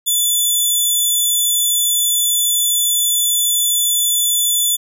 10% pulse tone, 3481 Hz, A7, 19 cents flat, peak -6 dBFS, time 0.06-4.77 s, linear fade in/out 20 ms, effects none

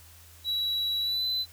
triangle tone with pitch glide, 3907 to 4021 Hz, B7 to B7, -19 to +30 cents, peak -25 dBFS, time 0.44-1.46 s, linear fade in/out 50 ms, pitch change +49 cents, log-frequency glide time 1.01-1.25 s, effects added 83 Hz sine -53 dBFS peak until 1.52 s + white hiss -54 dBFS RMS until 1.52 s

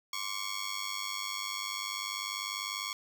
10% pulse ring-modulated tone, 1105 Hz, C#6, 6 cents flat, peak -23 dBFS, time 0.13-2.93 s, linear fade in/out 2 ms, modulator 50.1 Hz, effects none

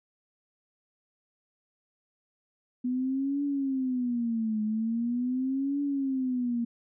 sine tone with vibrato, 246.9 Hz, B3, in tune, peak -26 dBFS, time 2.84-6.65 s, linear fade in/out 10 ms, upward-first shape triangle, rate 0.42 Hz, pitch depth 260 cents each way, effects none

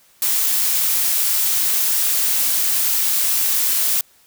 blue noise, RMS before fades -18 dBFS, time 0.22-4.01 s, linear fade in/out 2 ms, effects white hiss -54 dBFS RMS until 4.26 s

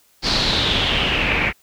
pink noise with low-pass filter sweep, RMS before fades -19 dBFS, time 0.22-1.53 s, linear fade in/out 50 ms, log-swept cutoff 4700 to 2200 Hz, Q 5.8, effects white hiss -57 dBFS RMS until 1.62 s

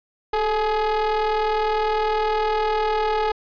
square ring-modulated tone, 207.7 Hz, G#3, in tune, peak -17 dBFS, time 0.33-3.32 s, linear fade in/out 5 ms, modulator 643 Hz, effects resampled to 11025 Hz

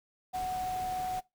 sine tone in noise, 740 Hz, F#5, in tune, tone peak -31 dBFS, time 0.33-1.21 s, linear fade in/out 20 ms, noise pink, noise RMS -45 dBFS, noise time 0.33-1.21 s, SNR +11 dB, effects noise-tail reverb RT60 0.2 s tail -21 dB re dry

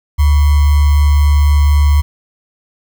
sine tone with sample-and-hold, 73 Hz, D2, 10 cents flat, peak -6 dBFS, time 0.18-2.02 s, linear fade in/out 20 ms, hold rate 1050 Hz, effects none

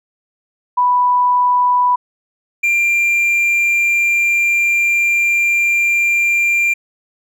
sine / triangle tone pair in turn, 987.8 / 2381 Hz, B5 / D7, 0 / +23 cents, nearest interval octave + minor third, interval 1523 cents, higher second, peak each -10 dBFS, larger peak neither, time 0.77-1.96 / 2.63-6.74 s, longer second, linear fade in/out 10 ms, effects none

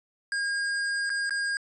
square tone with dropouts, 1621 Hz, G#6, 42 cents flat, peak -27 dBFS, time 0.32-1.57 s, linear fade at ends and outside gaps 1 ms, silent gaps 1.095-1.101 / 1.295-1.307 s, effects resampled to 22050 Hz

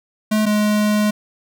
square tone pair in turn, 214.6 / 210.3 Hz, A3 / G#3, -43 / +22 cents, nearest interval unison, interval 35 cents, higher first, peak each -15 dBFS, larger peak neither, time 0.31-0.46 / 0.46-1.11 s, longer second, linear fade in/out 10 ms, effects none

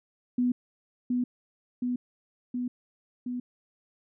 sine tone with echo, 247 Hz, B3, in tune, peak -22 dBFS, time 0.38-0.52 s, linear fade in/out 5 ms, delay 720 ms, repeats 4, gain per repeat -2 dB, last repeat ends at 3.4 s, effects none

